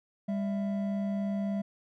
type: tone pair together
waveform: triangle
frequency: 199.56 / 662 Hz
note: G3 / E5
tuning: +31 / +7 cents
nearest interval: octave + major sixth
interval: 2076 cents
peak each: -27 / -37 dBFS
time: 0.28-1.62 s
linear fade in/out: 10 ms
effects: none